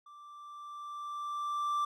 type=tone with level ramp; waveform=triangle; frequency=1174.7 Hz; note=D6; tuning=in tune; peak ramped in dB=-49 to -26 dBFS; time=0.06-1.85 s; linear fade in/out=5 ms; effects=none